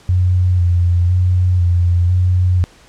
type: tone with vibrato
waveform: sine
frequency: 89.2 Hz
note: F2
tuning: 37 cents sharp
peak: -10 dBFS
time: 0.09-2.64 s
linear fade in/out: 0 ms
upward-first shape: square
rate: 1 Hz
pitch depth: 29 cents each way
effects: pink hiss -46 dBFS RMS until 2.88 s + low-pass 8000 Hz 12 dB/octave